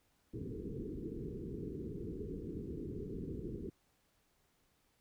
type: low-pass noise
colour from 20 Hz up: white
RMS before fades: -43 dBFS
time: 0.33-3.7 s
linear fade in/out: 10 ms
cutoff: 450 Hz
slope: 96 dB/octave
effects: pink hiss -75 dBFS RMS until 5 s